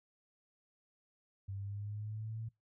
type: linear sweep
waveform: sine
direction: up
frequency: 97.2 to 113.4 Hz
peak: -39 dBFS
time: 1.48-2.49 s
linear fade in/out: 10 ms
effects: noise-tail reverb RT60 0.2 s tail -23 dB re dry